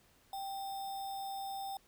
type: tone with sample-and-hold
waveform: sine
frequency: 784 Hz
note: G5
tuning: in tune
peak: -38 dBFS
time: 0.33-1.77 s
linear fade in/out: 2 ms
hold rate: 4410 Hz
effects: pink hiss -67 dBFS RMS until 1.87 s